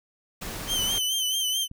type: noise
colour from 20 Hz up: pink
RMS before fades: -35 dBFS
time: 0.41-0.99 s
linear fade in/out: 10 ms
type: tone with vibrato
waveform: sawtooth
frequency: 3081 Hz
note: G7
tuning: 31 cents flat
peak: -21 dBFS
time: 0.67-1.68 s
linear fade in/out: 50 ms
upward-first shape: sine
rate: 4.6 Hz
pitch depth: 60 cents each way
type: click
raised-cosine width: 5 ms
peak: -30 dBFS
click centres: 1.714 s
effects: none